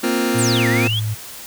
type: chord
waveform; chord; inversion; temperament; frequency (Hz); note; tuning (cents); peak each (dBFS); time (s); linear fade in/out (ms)
sawtooth; Bb suspended second; none; just; 233.1 / 262.2 / 349.6; Bb3 / C4 / F4; 0 / +4 / +2; -17; 0.03-0.88; 10
type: tone with pitch glide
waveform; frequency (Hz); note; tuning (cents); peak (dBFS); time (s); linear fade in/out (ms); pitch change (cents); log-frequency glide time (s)
sine; 116.4 to 107.98; A#2 to A2; -2 to -32; -19; 0.34-1.15; 20; -130; 0.62-1.04
type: exponential two-way sweep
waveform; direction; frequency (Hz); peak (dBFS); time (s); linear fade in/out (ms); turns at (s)
sine; down then up; 9590 to 1760 to 3439; -20; 0.38-1; 10; 0.68
effects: white hiss -35 dBFS RMS until 1.46 s